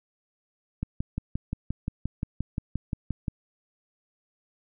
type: click train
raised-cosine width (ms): 5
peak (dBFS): -16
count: 15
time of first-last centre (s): 0.83-3.282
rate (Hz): 5.71
effects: none